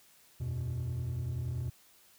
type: chord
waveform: triangle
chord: E suspended second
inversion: none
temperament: equal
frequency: 82.41 / 92.5 / 123.47 Hz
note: E2 / F#2 / B2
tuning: 0 / 0 / 0 cents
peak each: -36 / -37 / -31 dBFS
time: 0.4-1.7 s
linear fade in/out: 10 ms
effects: tanh soft clip ceiling -28 dBFS + white hiss -62 dBFS RMS until 2.18 s